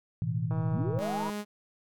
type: chord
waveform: sine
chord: A suspended second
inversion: none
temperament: equal with one note detuned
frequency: 110 / 123.47 / 161.98 Hz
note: A2 / B2 / E3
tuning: 0 / 0 / -30 cents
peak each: -32 dBFS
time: 0.22-0.99 s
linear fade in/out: 0 ms
type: click train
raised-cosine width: 1 ms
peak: -27 dBFS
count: 127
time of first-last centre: 0.51-1.297 s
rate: 160 Hz
type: linear sweep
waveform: sine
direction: up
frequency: 75.4 to 1046.5 Hz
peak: -32 dBFS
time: 0.67-1.32 s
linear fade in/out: 50 ms
type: tone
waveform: sawtooth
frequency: 207.7 Hz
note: G#3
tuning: in tune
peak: -29 dBFS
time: 0.98-1.45 s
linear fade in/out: 50 ms
effects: none